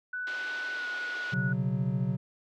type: tone with pitch glide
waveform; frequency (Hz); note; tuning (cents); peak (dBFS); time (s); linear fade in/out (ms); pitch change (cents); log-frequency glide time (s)
sine; 1489 to 1465.1; F#6 to F#6; +11 to -17; -32; 0.13-1.53; 5; -28; 0.75-0.81
type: band-pass noise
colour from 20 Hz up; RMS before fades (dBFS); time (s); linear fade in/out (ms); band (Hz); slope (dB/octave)
white; -44; 0.27-1.34; 0; 290 to 4000; 24
type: chord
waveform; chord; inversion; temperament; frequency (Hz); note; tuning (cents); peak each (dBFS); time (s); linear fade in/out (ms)
triangle; B suspended second; none; equal with one note detuned; 124.4 / 138.59 / 185; B2 / C#3 / F#3; +13 / 0 / 0; -29; 1.32-2.17; 20
effects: none